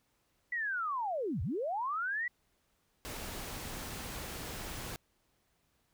sine linear two-way sweep, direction down then up, 1980 to 66.4 to 1980 Hz, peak -32 dBFS, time 0.52-2.28 s, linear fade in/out 5 ms, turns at 1.42 s
pink noise, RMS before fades -42 dBFS, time 3.05-4.96 s, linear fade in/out 0 ms
effects pink hiss -75 dBFS RMS until 5.93 s

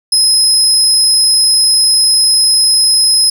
30% pulse tone, 5110 Hz, D#8, 45 cents sharp, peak -3 dBFS, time 0.12-3.3 s, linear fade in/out 5 ms, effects none

